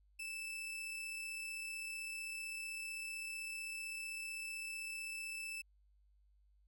40% pulse tone with amplitude modulation, 2637 Hz, E7, in tune, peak -40 dBFS, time 0.19-5.62 s, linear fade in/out 10 ms, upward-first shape sine, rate 35.7 Hz, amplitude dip 25%, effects added 50 Hz sine -67 dBFS peak until 6.67 s

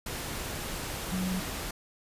sine tone in noise, 185 Hz, F#3, in tune, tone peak -29 dBFS, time 1.12-1.4 s, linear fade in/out 5 ms, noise pink, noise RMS -36 dBFS, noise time 0.06-1.71 s, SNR +4 dB, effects resampled to 32000 Hz

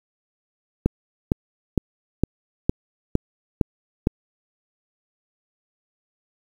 click train, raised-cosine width 3 ms, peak -4 dBFS, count 8, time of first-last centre 0.86-4.071 s, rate 2.18 Hz, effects 7-bit

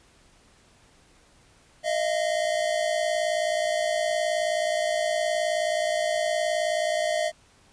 square tone pair together, 622.3 / 681.4 Hz, D#5 / F5, 0 / -43 cents, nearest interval major second, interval 157 cents, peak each -26 / -28 dBFS, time 1.83-7.32 s, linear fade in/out 50 ms, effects pink hiss -58 dBFS RMS until 7.72 s + resampled to 22050 Hz

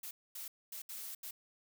blue noise bursts at uneven times, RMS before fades -45 dBFS, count 5, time 0.03-0.11 / 0.35-0.48 / 0.72-0.82 / 0.89-1.15 / 1.23-1.31 s, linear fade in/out 5 ms, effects none

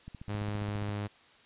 click train, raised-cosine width 5 ms, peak -31 dBFS, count 13, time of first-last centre 0.08-0.891 s, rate 14.8 Hz
sawtooth tone with pitch glide, 103.83 to 103.11 Hz, G#2 to G#2, 0 to -12 cents, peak -29 dBFS, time 0.28-1.08 s, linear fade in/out 20 ms, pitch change -12 cents, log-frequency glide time 0.54-0.66 s
effects white hiss -59 dBFS RMS until 1.45 s + resampled to 8000 Hz

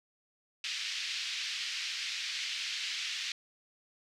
pink band-pass noise, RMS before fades -37 dBFS, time 0.64-3.32 s, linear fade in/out 2 ms, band 2200 to 5400 Hz, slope 24 dB/octave, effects none

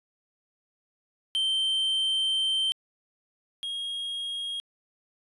triangle tone pair in turn, 3120 / 3267 Hz, G7 / G#7, -9 / -29 cents, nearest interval minor second, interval 80 cents, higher second, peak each -22 / -29 dBFS, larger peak first, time 1.35-2.72 / 3.63-4.6 s, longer first, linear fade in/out 0 ms, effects resampled to 32000 Hz

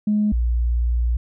sine tone pair in turn, 210 / 59.24 Hz, G#3 / A#1, +19 / +29 cents, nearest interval octave + minor seventh, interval 2190 cents, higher first, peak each -15 / -16 dBFS, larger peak first, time 0.07-0.32 / 0.32-1.17 s, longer second, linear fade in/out 5 ms, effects tanh soft clip ceiling -11 dBFS

